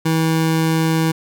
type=tone; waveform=25% pulse; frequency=161.3 Hz; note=E3; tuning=37 cents flat; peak=-11 dBFS; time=0.05-1.12 s; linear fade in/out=10 ms; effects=none